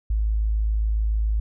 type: tone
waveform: sine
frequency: 53.6 Hz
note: A1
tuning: 45 cents flat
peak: -19 dBFS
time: 0.1-1.4 s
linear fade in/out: 5 ms
effects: none